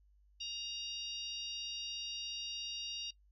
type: harmonic tone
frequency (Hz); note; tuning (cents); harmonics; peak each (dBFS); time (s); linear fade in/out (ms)
937; A#5; +9; 3 / 4 / 5 / 6; -42 / -45 / -48 / -49; 0.4-3.11; 10
effects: noise-tail reverb RT60 0.1 s tail -20 dB re dry + added 50 Hz sine -64 dBFS peak until 3.31 s